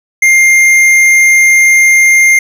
sine tone with tanh clipping, 2111 Hz, C7, 15 cents sharp, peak -5 dBFS, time 0.22-2.39 s, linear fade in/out 5 ms, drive 12 dB, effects none

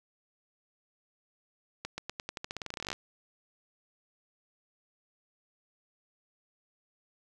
accelerating click train, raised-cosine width 0.2 ms, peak -19 dBFS, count 22, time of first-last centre 1.85-2.93 s, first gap 130 ms, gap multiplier 0.89, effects none

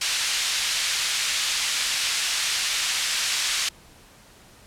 pink band-pass noise, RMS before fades -25 dBFS, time 0.01-3.69 s, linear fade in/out 5 ms, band 2500 to 7600 Hz, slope 12 dB/octave, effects pink hiss -51 dBFS RMS until 4.66 s + low-pass 12000 Hz 12 dB/octave

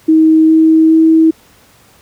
sine tone with pitch steps, 317.2 / 319.4 / 321.6 Hz, D#4 / D#4 / E4, +33 / +45 / -43 cents, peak -4 dBFS, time 0.08-1.31 s, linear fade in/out 10 ms, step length 410 ms, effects pink hiss -46 dBFS RMS until 2.01 s + high-pass 60 Hz 12 dB/octave

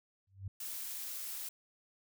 sine tone with exponential growth, 96.7 Hz, G2, 23 cents flat, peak -35 dBFS, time 0.27-0.48 s, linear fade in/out 5 ms, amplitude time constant 45 ms
blue noise, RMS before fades -42 dBFS, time 0.6-1.49 s, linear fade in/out 5 ms
effects none

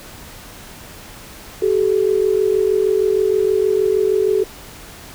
sine tone pair together, 382 / 428.4 Hz, G4 / A4, -45 / -46 cents, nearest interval major second, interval 199 cents, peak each -16 dBFS, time 1.62-4.44 s, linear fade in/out 5 ms, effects pink hiss -38 dBFS RMS until 5.14 s

